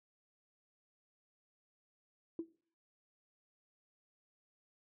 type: tone with exponential decay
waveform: sine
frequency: 330.8 Hz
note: E4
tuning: 6 cents sharp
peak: -32 dBFS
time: 2.39-2.49 s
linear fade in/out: 2 ms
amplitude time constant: 21 ms
effects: noise-tail reverb RT60 0.5 s tail -21 dB re dry + tanh soft clip ceiling -29 dBFS

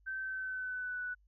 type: tone with pitch glide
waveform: sine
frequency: 1546 to 1483 Hz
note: G6 to F#6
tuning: -24 to +4 cents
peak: -36 dBFS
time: 0.06-1.15 s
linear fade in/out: 20 ms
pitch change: -72 cents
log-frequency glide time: 0.21-1.01 s
effects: added 50 Hz sine -64 dBFS peak until 1.27 s

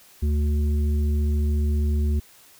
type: harmonic tone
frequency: 73.8 Hz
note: D2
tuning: 9 cents sharp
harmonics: 1 / 3 / 5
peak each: -19 / -31 / -37 dBFS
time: 0.22-2.2 s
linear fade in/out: 10 ms
effects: white hiss -52 dBFS RMS until 2.59 s

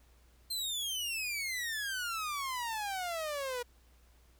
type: exponential sweep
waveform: sawtooth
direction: down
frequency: 4186 to 477.3 Hz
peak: -31 dBFS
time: 0.5-3.63 s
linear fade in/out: 10 ms
effects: added 60 Hz sine -61 dBFS peak until 4.39 s + pink hiss -68 dBFS RMS until 4.39 s

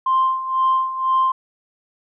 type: tone with tremolo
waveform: sine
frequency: 1048 Hz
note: C6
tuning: 2 cents sharp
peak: -12 dBFS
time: 0.06-1.32 s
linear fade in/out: 5 ms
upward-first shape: sine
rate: 2 Hz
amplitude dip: 75%
effects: tanh soft clip ceiling -10 dBFS

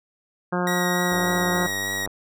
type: harmonic tone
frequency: 178.6 Hz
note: F3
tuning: 39 cents sharp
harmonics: 1 / 2 / 3 / 4 / 5 / 6 / 7 / 8 / 9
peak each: -25 / -28 / -30 / -31 / -32 / -33 / -33 / -34 / -35 dBFS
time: 0.52-1.67 s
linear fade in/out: 10 ms
type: tone with vibrato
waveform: sawtooth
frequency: 1899 Hz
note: A#6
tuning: 32 cents sharp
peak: -22 dBFS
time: 0.67-2.06 s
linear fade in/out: 2 ms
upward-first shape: sine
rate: 3.4 Hz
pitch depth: 9 cents each way
type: click train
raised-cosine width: 1 ms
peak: -20 dBFS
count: 94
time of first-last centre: 1.12-2.075 s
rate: 97.4 Hz
effects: none

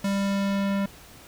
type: tone with low-pass filter sweep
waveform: square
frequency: 198 Hz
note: G3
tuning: 18 cents sharp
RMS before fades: -25 dBFS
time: 0.04-0.86 s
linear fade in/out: 5 ms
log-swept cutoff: 11000 to 2500 Hz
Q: 0.74
effects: pink hiss -48 dBFS RMS until 1.27 s

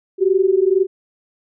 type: tone pair together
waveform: sine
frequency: 370 / 392 Hz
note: F#4 / G4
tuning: 0 / 0 cents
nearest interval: minor second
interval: 100 cents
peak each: -15 dBFS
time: 0.18-0.87 s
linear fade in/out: 50 ms
effects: none

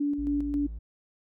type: tone with tremolo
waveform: sine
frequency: 288.3 Hz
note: D4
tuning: 32 cents flat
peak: -24 dBFS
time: 0-0.67 s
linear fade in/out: 10 ms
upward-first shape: square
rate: 3.7 Hz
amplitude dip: 40%
type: tone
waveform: triangle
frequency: 55 Hz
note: A1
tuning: in tune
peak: -33 dBFS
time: 0.18-0.79 s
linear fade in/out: 10 ms
effects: none

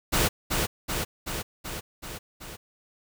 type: noise with echo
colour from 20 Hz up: pink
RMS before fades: -23 dBFS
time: 0.12-0.29 s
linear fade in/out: 20 ms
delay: 380 ms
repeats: 6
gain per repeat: -3 dB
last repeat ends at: 2.57 s
effects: none

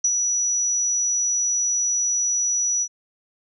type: tone with ADSR envelope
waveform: sine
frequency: 5880 Hz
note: F#8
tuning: 12 cents flat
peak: -15 dBFS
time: 0.04-2.88 s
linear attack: 6 ms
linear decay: 53 ms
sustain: -4 dB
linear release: 60 ms
effects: none

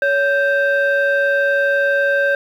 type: tone pair together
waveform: sine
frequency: 561.5 / 1568 Hz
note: C#5 / G6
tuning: +22 / 0 cents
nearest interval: octave + tritone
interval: 1778 cents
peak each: -14 dBFS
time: 0.02-2.35 s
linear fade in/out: 2 ms
effects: tanh soft clip ceiling -10 dBFS + 8-bit

